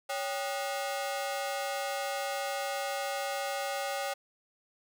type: ring-modulated tone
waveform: sawtooth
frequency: 675 Hz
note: E5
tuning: 41 cents sharp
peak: -25 dBFS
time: 0.09-4.14 s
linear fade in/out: 10 ms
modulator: 116 Hz
effects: none